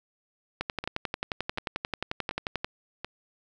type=two click trains; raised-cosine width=0.3 ms; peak=-18 / -13 dBFS; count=4 / 24; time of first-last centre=0.84-3.046 / 0.61-2.645 s; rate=1.36 / 11.3 Hz; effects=none